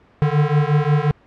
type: beating tone pair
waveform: square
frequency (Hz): 145.5 / 151.1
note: D3 / D3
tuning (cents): -16 / +50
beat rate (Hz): 5.6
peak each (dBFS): -18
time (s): 0.22-1.11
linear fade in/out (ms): 0
effects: pink hiss -52 dBFS RMS until 1.26 s + low-pass 2000 Hz 12 dB/octave